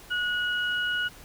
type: tone pair together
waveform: sine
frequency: 1457 / 2911 Hz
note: F#6 / F#7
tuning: -27 / -29 cents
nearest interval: octave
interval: 1198 cents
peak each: -26 / -31 dBFS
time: 0.1-1.09 s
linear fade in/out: 20 ms
effects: pink hiss -49 dBFS RMS until 1.24 s